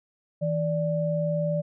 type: tone pair together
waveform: sine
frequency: 161.62 / 586 Hz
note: E3 / D5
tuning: -34 / -4 cents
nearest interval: octave + minor seventh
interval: 2230 cents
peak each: -26 dBFS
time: 0.41-1.62 s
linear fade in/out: 20 ms
effects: none